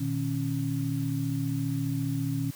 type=tone cluster; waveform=sine; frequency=119.3 / 154.1 / 274.5 Hz; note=A#2 / D#3 / C#4; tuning=+41 / -16 / -17 cents; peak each=-31 dBFS; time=0-2.51 s; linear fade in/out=10 ms; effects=white hiss -48 dBFS RMS until 2.55 s